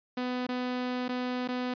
sawtooth tone with dropouts, 250 Hz, B3, 21 cents sharp, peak -26 dBFS, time 0.17-1.74 s, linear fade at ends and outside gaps 5 ms, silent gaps 0.468-0.488 / 1.082-1.09 / 1.477-1.486 s, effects resampled to 11025 Hz

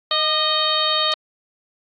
harmonic tone with a mistuned harmonic, 622.3 Hz, D#5, in tune, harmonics 1 / 2 / 3 / 4 / 5 / 6 / 7, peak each -26 / -23 / -30 / -33 / -24 / -22 / -25 dBFS, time 0.11-1.14 s, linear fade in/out 2 ms, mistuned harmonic 2, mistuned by -39 cents, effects AAC 64 kbps

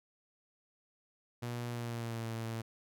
sawtooth tone with pitch glide, 120 to 113.72 Hz, B2 to A#2, -49 to -42 cents, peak -33 dBFS, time 1.42-2.62 s, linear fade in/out 10 ms, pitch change -93 cents, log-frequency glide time 1.68-2.28 s, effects none

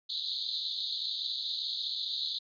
pink band-pass noise, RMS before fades -35 dBFS, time 0.09-2.39 s, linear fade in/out 10 ms, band 3600 to 4400 Hz, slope 96 dB/octave, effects resampled to 11025 Hz

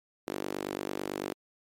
sawtooth tone with high-pass filter, 49 Hz, G1, in tune, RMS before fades -36 dBFS, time 0.27-1.33 s, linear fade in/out 0 ms, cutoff 340 Hz, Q 2.1, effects MP3 64 kbps

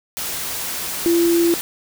sine tone in noise, 340 Hz, F4, 46 cents flat, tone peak -13 dBFS, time 1.06-1.54 s, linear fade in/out 0 ms, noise white, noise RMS -26 dBFS, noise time 0.17-1.61 s, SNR +10 dB, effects none

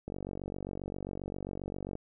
click train, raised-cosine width 2 ms, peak -25 dBFS, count 90, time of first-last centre 0.08-1.954 s, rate 47.5 Hz, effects none

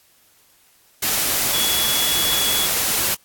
sine tone in noise, 3380 Hz, G#7, 30 cents sharp, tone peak -21 dBFS, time 1.53-2.67 s, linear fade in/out 10 ms, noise white, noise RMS -20 dBFS, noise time 1.02-3.15 s, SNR -4 dB, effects white hiss -56 dBFS RMS until 3.24 s + AAC 64 kbps

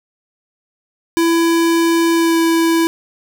square tone with pitch glide, 333.5 to 330.6 Hz, E4 to E4, +20 to +5 cents, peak -12 dBFS, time 1.17-2.87 s, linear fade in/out 0 ms, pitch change -15 cents, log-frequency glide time 2.13-2.38 s, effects none

